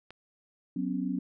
click, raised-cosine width 0.3 ms, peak -30 dBFS, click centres 0.106 s
sine chord, F# suspended fourth, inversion none, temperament equal with one note detuned, 185 / 251.3 / 277.2 Hz, F#3 / B3 / C#4, 0 / +30 / 0 cents, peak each -33 dBFS, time 0.76-1.19 s, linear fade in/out 5 ms
effects none

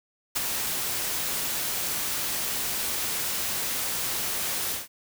white noise with ADSR envelope, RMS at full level -24 dBFS, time 0.35-4.88 s, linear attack 17 ms, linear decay 18 ms, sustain -5 dB, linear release 160 ms, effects none

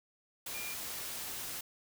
sine tone in noise, 2400 Hz, D7, 37 cents sharp, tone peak -43 dBFS, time 0.54-0.74 s, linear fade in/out 5 ms, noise white, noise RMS -41 dBFS, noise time 0.46-1.61 s, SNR -5 dB, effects none

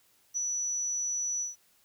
sine tone with ADSR envelope, 5920 Hz, F#8, in tune, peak -27 dBFS, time 0.34-1.56 s, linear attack 29 ms, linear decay 12 ms, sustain -2 dB, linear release 150 ms, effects white hiss -66 dBFS RMS until 1.84 s

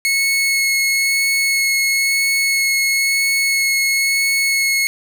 sawtooth tone with vibrato, 2188 Hz, C#7, 23 cents flat, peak -11 dBFS, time 0.05-4.87 s, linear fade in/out 0 ms, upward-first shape sine, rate 1 Hz, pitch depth 9 cents each way, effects none

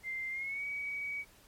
sine tone with pitch glide, 2090 to 2266 Hz, C7 to C#7, -2 to +37 cents, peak -35 dBFS, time 0.03-1.25 s, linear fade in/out 50 ms, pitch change +139 cents, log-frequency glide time 0.3-0.64 s, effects pink hiss -61 dBFS RMS until 1.47 s + MP3 64 kbps

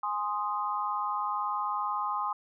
sine chord, Ab major, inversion none, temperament equal, 830.6 / 1046.5 / 1244.5 Hz, Ab5 / C6 / Eb6, 0 / 0 / 0 cents, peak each -34 / -32 / -33 dBFS, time 0.03-2.33 s, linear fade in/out 5 ms, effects none

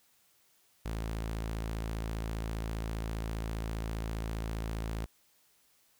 sawtooth tone, 55 Hz, A1, in tune, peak -30 dBFS, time 0.85-5.06 s, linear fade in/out 10 ms, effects white hiss -68 dBFS RMS until 5.99 s

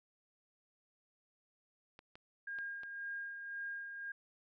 clicks, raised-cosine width 0.3 ms, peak -37 dBFS, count 4, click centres 1.991 / 2.155 / 2.587 / 2.834 s
sine tone with tremolo, 1617 Hz, G#6, 47 cents flat, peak -39 dBFS, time 2.47-4.12 s, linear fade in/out 5 ms, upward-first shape sine, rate 1.9 Hz, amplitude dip 45%
effects none

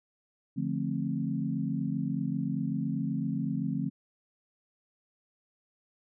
sine chord, D minor seventh, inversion none, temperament equal with one note detuned, 146.83 / 174.61 / 220 / 264.8 Hz, D3 / F3 / A3 / C4, 0 / 0 / 0 / +21 cents, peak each -34 dBFS, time 0.56-3.9 s, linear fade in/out 20 ms, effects none

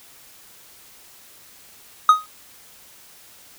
triangle tone with exponential decay, 1253 Hz, D#6, 12 cents sharp, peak -3 dBFS, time 2.09-2.26 s, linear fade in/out 2 ms, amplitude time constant 35 ms, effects white hiss -48 dBFS RMS until 3.58 s

